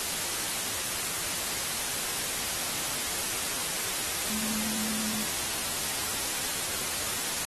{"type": "tone in noise", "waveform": "sine", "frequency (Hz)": 217.4, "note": "A3", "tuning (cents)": -21, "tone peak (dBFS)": -36, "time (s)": [4.3, 5.23], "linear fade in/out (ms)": 0, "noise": "white", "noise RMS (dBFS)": -31, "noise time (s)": [0, 7.45], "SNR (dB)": -8, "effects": ["AAC 32 kbps"]}